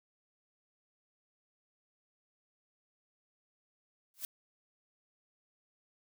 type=noise with exponential growth; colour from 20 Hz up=blue; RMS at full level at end=-35 dBFS; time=4.14-4.25 s; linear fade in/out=1 ms; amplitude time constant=23 ms; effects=none